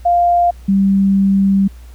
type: tone pair in turn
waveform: sine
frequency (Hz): 698.5 / 195.56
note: F5 / G3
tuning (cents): 0 / -4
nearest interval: octave + minor seventh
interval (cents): 2204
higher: first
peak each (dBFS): -9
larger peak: neither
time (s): 0.05-0.51 / 0.68-1.68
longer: second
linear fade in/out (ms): 10
effects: added 60 Hz sine -33 dBFS peak until 1.94 s + pink hiss -49 dBFS RMS until 1.94 s